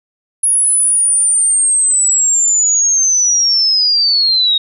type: linear sweep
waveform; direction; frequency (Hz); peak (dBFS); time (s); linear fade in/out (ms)
sine; down; 10520 to 3738; -9; 0.43-4.58; 5
effects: none